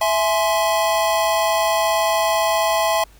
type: chord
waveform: square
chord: E augmented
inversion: none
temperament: equal with one note detuned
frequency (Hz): 659.3 / 842.2 / 1046.5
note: E5 / G#5 / B#5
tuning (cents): 0 / +24 / 0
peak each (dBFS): -20 / -22 / -23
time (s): 0.01-3.04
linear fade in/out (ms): 5
effects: added 50 Hz sine -46 dBFS peak until 3.19 s + pink hiss -52 dBFS RMS until 3.19 s